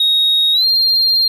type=tone with pitch glide; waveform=triangle; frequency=3759 to 4195 Hz; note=A#7 to C8; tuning=+14 to +4 cents; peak=-8 dBFS; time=0-1.28 s; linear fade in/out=5 ms; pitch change=+190 cents; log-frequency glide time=0.53-0.65 s; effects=tanh soft clip ceiling -6 dBFS